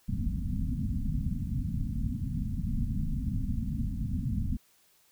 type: low-pass noise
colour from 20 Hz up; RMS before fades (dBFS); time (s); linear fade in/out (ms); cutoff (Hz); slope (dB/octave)
pink; -31; 0.08-4.57; 5; 260; 96
effects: white hiss -65 dBFS RMS until 5.11 s